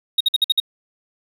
triangle tone bursts, 3754 Hz, A#7, 11 cents sharp, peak -11 dBFS, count 6, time 0.18-0.601 s, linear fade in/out 5 ms, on 26 ms, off 53 ms, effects none

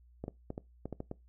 clicks, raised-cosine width 2 ms, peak -25 dBFS, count 8, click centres 0.24 / 0.281 / 0.504 / 0.579 / 0.856 / 0.927 / 1.004 / 1.114 s, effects noise-tail reverb RT60 0.2 s tail -21 dB re dry + added 60 Hz sine -58 dBFS peak until 1.28 s

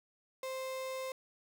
35% pulse tone, 523.3 Hz, C5, in tune, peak -36 dBFS, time 0.43-1.12 s, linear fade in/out 2 ms, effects none

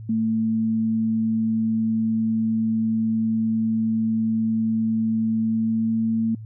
sine tone with pitch glide, 222.6 to 224.7 Hz, A3 to A3, +20 to +37 cents, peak -19 dBFS, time 0.09-6.35 s, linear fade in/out 5 ms, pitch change +17 cents, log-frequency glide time 5.41-6.1 s, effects added 110 Hz sine -34 dBFS peak until 6.45 s

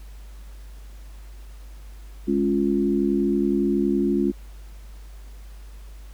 sine chord, Db major, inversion second, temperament equal, 207.7 / 277.2 / 349.2 Hz, Ab3 / Db4 / F4, 0 / 0 / 0 cents, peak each -23 dBFS, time 2.27-4.32 s, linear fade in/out 20 ms, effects added 50 Hz sine -38 dBFS peak until 6.13 s + pink hiss -54 dBFS RMS until 6.13 s

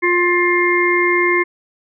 harmonic tone, 352.6 Hz, F4, 17 cents sharp, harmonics 1 / 3 / 5 / 6, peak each -16 / -20 / -22 / -16 dBFS, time 0.02-1.44 s, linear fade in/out 20 ms, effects none

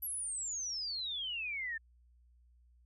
sine exponential sweep, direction down, 11840 to 1760 Hz, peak -36 dBFS, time 0.02-1.78 s, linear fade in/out 10 ms, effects added 60 Hz sine -62 dBFS peak until 2.85 s

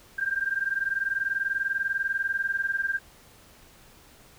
sine tone pair together, 1579.8 / 1600 Hz, G6 / G6, +13 / +35 cents, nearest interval unison, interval 22 cents, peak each -28 dBFS, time 0.18-2.99 s, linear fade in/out 10 ms, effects pink hiss -54 dBFS RMS until 4.38 s

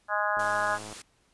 harmonic tone, 207.7 Hz, G#3, in tune, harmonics 3 / 4 / 5 / 6 / 7 / 8, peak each -32 / -32 / -32 / -32 / -32 / -32 dBFS, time 0.08-0.79 s, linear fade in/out 50 ms
click train, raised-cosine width 1 ms, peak -29 dBFS, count 60, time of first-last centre 0.37-0.927 s, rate 106 Hz
white low-pass noise, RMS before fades -45 dBFS, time 0.39-1.02 s, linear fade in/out 5 ms, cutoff 9900 Hz, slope 24 dB/octave
effects pink hiss -67 dBFS RMS until 1.33 s + resampled to 24000 Hz

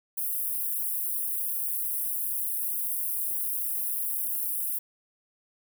white high-pass noise, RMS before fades -30 dBFS, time 0.17-4.79 s, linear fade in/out 10 ms, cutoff 9900 Hz, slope 48 dB/octave, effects none

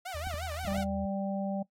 sawtooth tone with vibrato, 670 Hz, E5, 28 cents sharp, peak -33 dBFS, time 0.05-0.84 s, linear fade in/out 10 ms, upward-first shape sine, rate 5.7 Hz, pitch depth 240 cents each way
sine tone, 80 Hz, D#2, 49 cents sharp, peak -38 dBFS, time 0.14-1.06 s, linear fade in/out 10 ms
clicks, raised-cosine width 5 ms, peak -31 dBFS, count 5, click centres 0.272 / 0.342 / 0.65 / 0.722 / 0.783 s
harmonic tone, 196 Hz, G3, in tune, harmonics 1 / 3 / 4, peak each -32 / -36 / -39 dBFS, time 0.67-1.63 s, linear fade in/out 10 ms
effects noise-tail reverb RT60 0.1 s tail -18 dB re dry + AAC 48 kbps

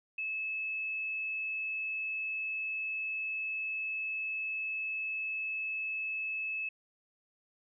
sine tone, 2600 Hz, E7, 24 cents flat, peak -33 dBFS, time 0.18-6.69 s, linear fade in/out 5 ms, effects none

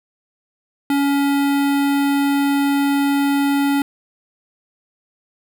square tone with notch filter, 281.1 Hz, C#4, 24 cents sharp, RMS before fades -17 dBFS, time 0.9-3.82 s, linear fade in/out 2 ms, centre 6000 Hz, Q 1.3, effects none

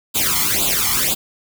white noise with flanger, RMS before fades -18 dBFS, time 0.14-1.15 s, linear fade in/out 20 ms, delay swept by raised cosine 0.26 to 0.95 ms, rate 2 Hz, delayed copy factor +0.9, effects none

